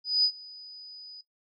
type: tone with ADSR envelope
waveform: sine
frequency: 4973 Hz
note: D#8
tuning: 2 cents flat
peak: -18 dBFS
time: 0.04-1.21 s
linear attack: 200 ms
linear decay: 73 ms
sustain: -24 dB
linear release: 4 ms
effects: noise-tail reverb RT60 0.1 s tail -17 dB re dry

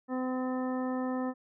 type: harmonic tone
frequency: 255.9 Hz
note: C4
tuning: 38 cents flat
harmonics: 1 / 2 / 3 / 4 / 5 / 7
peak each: -31 / -37 / -41 / -43 / -45 / -48 dBFS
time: 0.08-1.34 s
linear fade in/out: 50 ms
effects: none

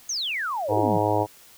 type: exponential sweep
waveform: sine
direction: down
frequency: 6670 to 160.4 Hz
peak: -25 dBFS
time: 0.09-0.98 s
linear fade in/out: 5 ms
type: harmonic tone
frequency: 105.3 Hz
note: G#2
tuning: 24 cents sharp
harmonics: 1 / 3 / 4 / 5 / 6 / 7 / 8 / 9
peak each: -28 / -28 / -28 / -28 / -28 / -28 / -28 / -28 dBFS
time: 0.68-1.27 s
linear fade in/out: 50 ms
effects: white hiss -51 dBFS RMS until 1.57 s

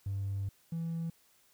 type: tone pair in turn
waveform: triangle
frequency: 98.5 / 165.66 Hz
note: G2 / E3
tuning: +9 / +9 cents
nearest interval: major sixth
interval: 900 cents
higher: second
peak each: -29 / -30 dBFS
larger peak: first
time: 0.06-0.49 / 0.72-1.1 s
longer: first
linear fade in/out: 5 ms
effects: tanh soft clip ceiling -29 dBFS + white hiss -67 dBFS RMS until 1.53 s

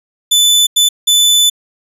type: tone bursts at uneven times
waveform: sawtooth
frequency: 3502 Hz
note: A7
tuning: 9 cents flat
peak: -4 dBFS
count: 3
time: 0.31-0.67 / 0.76-0.89 / 1.07-1.5 s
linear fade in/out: 10 ms
effects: resampled to 32000 Hz

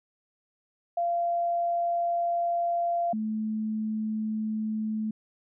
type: tone pair in turn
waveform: sine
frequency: 689 / 217 Hz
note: F5 / A3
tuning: -24 / -24 cents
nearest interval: octave + minor sixth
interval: 2000 cents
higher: first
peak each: -24 / -27 dBFS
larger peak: first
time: 0.97-3.13 / 3.13-5.11 s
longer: first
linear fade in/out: 5 ms
effects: none

